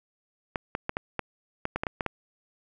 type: clicks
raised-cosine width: 0.5 ms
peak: -13 dBFS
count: 11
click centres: 0.558 / 0.751 / 0.894 / 0.969 / 1.193 / 1.654 / 1.76 / 1.835 / 1.868 / 2.008 / 2.063 s
effects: none